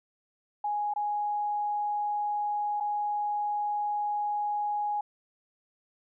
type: tone with dropouts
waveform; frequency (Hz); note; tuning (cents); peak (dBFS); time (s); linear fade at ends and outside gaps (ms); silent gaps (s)
sine; 830.6; G#5; 0; -27; 0.64-5.01; 5; 0.938-0.96 / 2.801-2.806
effects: none

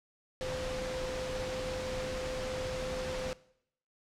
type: tone in noise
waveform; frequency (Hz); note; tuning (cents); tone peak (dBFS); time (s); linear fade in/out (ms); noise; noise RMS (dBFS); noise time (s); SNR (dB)
sine; 514; C5; -31; -36; 0.41-3.33; 0; pink; -39; 0.41-3.33; 0
effects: noise-tail reverb RT60 0.7 s tail -20 dB re dry + low-pass 6000 Hz 12 dB/octave

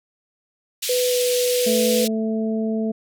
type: band-pass noise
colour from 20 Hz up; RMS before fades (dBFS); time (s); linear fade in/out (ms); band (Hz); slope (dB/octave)
pink; -26; 0.82-2.08; 10; 2700 to 15000; 24
type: tone with pitch glide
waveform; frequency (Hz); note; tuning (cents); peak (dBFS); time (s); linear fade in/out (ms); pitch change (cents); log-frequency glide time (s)
sine; 497.1 to 493.7; B4 to B4; +11 to -1; -18; 0.89-2.05; 5; -12; 1.08-1.17
type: harmonic tone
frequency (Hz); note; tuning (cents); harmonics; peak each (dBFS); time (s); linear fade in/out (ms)
220.5; A3; +4; 1 / 2 / 3; -21 / -27 / -31; 1.66-2.92; 10
effects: none

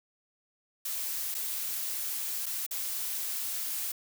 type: noise with dropouts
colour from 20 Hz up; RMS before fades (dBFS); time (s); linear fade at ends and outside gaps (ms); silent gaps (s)
blue; -34; 0.85-3.92; 5; 1.344-1.348 / 2.459-2.463 / 2.665-2.709
effects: none

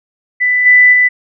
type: tone with level steps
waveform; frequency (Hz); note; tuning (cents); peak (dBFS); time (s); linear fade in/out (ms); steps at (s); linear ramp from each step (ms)
sine; 1990; B6; +13; -9 / -3 / -6; 0.4-1.09; 20; 0.65 / 0.92; 20
effects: none

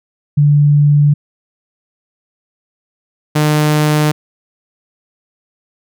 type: tone pair in turn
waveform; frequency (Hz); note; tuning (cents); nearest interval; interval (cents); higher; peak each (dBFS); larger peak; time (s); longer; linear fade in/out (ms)
sine / sawtooth; 146.1 / 151.32; D3 / D#3; -9 / -48; minor second; 61; second; -6; neither; 0.37-1.14 / 3.35-4.12; neither; 10
effects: none

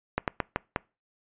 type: slowing click train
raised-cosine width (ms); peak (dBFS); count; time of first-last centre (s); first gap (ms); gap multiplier
0.5; -10; 5; 0.18-0.761; 98; 1.27
effects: noise-tail reverb RT60 0.3 s tail -24 dB re dry + resampled to 8000 Hz

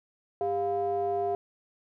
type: ring-modulated tone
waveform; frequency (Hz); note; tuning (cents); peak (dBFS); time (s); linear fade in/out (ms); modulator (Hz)
triangle; 151.1; D3; +50; -21; 0.41-1.35; 0; 551
effects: none

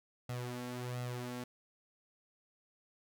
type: tone with flanger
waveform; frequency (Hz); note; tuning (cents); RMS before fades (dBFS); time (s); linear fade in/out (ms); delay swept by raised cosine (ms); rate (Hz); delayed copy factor
sawtooth; 123.47; B2; 0; -41; 0.29-1.44; 5; 1.5 to 3.7; 1.4; +0.65
effects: none

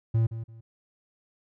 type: tone with echo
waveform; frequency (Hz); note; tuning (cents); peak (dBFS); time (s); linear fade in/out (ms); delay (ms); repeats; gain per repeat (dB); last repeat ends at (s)
triangle; 113.3; A#2; -49; -18; 0.14-0.27; 10; 170; 2; -12; 0.61
effects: none

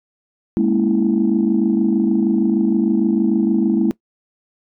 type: chord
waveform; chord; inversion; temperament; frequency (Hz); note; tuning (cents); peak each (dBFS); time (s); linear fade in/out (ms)
sine; A# half-diminished seventh; third; equal with one note detuned; 206.6 / 233.1 / 277.2 / 329.6; G#3 / A#3 / C#4 / E4; -9 / 0 / 0 / 0; -17 / -18 / -23 / -17; 0.57-3.91; 0
effects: noise-tail reverb RT60 0.1 s tail -20 dB re dry + tanh soft clip ceiling -6 dBFS

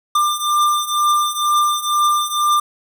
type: beating tone pair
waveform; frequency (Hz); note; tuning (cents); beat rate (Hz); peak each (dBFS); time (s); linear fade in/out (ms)
square; 1192 / 1194.1; D6 / D6; +25 / +28; 2.1; -20 / -17; 0.15-2.6; 5
effects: none

